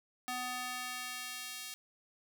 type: tone with high-pass filter sweep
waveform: square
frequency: 250 Hz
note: B3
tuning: 21 cents sharp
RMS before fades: -41 dBFS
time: 0.28-1.74 s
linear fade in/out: 0 ms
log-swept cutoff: 700 to 3400 Hz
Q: 0.75
effects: none